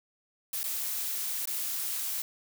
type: noise with dropouts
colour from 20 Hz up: blue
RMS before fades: -33 dBFS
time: 0.53-2.22 s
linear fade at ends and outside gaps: 2 ms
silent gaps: 0.632-0.64 / 1.456-1.473 s
effects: none